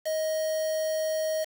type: tone with quantisation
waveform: triangle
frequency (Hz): 628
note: D#5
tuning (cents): +16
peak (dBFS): -24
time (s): 0.05-1.45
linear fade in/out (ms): 20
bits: 6
effects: none